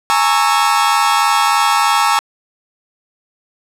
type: chord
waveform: 40% pulse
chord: A# half-diminished seventh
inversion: third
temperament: equal with one note detuned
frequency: 830.6 / 913.7 / 1108.7 / 1318.5 Hz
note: G#5 / A#5 / C#6 / E6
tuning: 0 / -35 / 0 / 0 cents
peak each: -16 dBFS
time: 0.1-2.19 s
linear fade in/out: 0 ms
effects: low-pass 11000 Hz 12 dB/octave